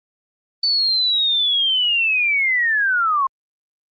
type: linear sweep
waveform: sine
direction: down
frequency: 4543 to 1046.5 Hz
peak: -15 dBFS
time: 0.63-3.27 s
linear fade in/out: 5 ms
effects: Opus 32 kbps